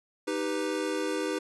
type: chord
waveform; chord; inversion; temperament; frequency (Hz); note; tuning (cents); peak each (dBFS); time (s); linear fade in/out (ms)
square; Eb augmented; none; equal; 311.1 / 392 / 493.9; Eb4 / G4 / B4; 0 / 0 / 0; -33 / -34 / -34; 0.27-1.39; 10
effects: resampled to 24000 Hz